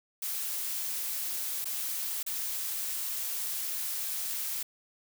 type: noise with dropouts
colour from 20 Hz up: blue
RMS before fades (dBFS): -34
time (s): 0.22-4.63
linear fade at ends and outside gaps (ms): 5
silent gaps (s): 1.645-1.654 / 2.23-2.263
effects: none